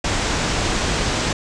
pink low-pass noise, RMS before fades -21 dBFS, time 0.04-1.33 s, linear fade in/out 5 ms, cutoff 8000 Hz, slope 48 dB/octave, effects none

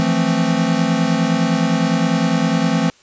square chord, F major seventh, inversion third, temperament equal, 164.81 / 174.61 / 220 / 261.6 Hz, E3 / F3 / A3 / C4, 0 / 0 / 0 / 0 cents, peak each -21 dBFS, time 0-2.9 s, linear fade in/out 0 ms, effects white hiss -51 dBFS RMS until 3.02 s + resampled to 16000 Hz

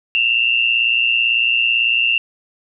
sine tone pair together, 2676 / 2794 Hz, E7 / F7, +25 / 0 cents, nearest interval minor second, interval 75 cents, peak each -16 dBFS, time 0.15-2.18 s, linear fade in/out 0 ms, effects none

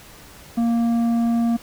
sine tone with tanh clipping, 233.1 Hz, A#3, in tune, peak -18 dBFS, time 0.57-1.57 s, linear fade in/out 10 ms, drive 8 dB, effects pink hiss -44 dBFS RMS until 1.62 s

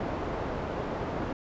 white low-pass noise, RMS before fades -33 dBFS, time 0-1.33 s, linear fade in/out 5 ms, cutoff 690 Hz, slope 12 dB/octave, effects resampled to 16000 Hz

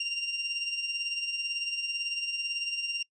30% pulse tone with tremolo, 2783 Hz, F7, 7 cents flat, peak -25 dBFS, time 0-3.03 s, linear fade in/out 5 ms, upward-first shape sine, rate 18 Hz, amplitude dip 50%, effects noise-tail reverb RT60 0.1 s tail -26 dB re dry + resampled to 22050 Hz

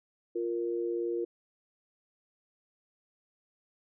sine tone pair together, 349.2 / 467.1 Hz, F4 / A#4, 0 / +3 cents, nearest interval perfect fourth, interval 503 cents, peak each -31 / -34 dBFS, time 0.35-1.25 s, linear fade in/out 10 ms, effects none

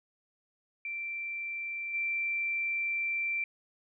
sine tone with level steps, 2349 Hz, D7, in tune, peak -34 / -29 dBFS, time 0.85-3.44 s, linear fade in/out 2 ms, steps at 1.93 s, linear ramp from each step 20 ms, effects none

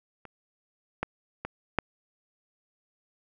clicks, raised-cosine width 0.5 ms, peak -29 / -13 / -18 / -8 dBFS, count 4, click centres 0.253 / 1.03 / 1.45 / 1.787 s, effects none

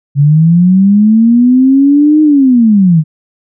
sine linear two-way sweep, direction up then down, 138.3 to 309.7 to 149.1 Hz, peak -3 dBFS, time 0.15-3.04 s, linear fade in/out 50 ms, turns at 2.22 s, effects none

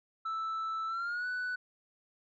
sine tone with pitch glide, 1318.5 to 1488.5 Hz, E6 to F#6, 0 to +10 cents, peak -30 dBFS, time 0.25-1.56 s, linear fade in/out 10 ms, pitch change +210 cents, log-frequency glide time 0.87-1.27 s, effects tanh soft clip ceiling -32 dBFS

